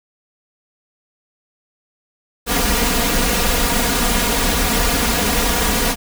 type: noise with comb filter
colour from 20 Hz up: pink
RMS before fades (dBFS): -17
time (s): 2.46-5.96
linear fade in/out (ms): 50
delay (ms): 4.2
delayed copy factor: +1
effects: none